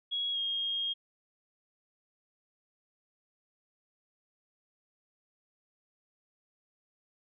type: tone with pitch glide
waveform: sine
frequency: 3322 to 3246 Hz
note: G#7 to G#7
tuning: 0 to -40 cents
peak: -30 dBFS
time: 0.11-0.94 s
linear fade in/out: 20 ms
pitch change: -40 cents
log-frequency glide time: 0.32-0.38 s
effects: none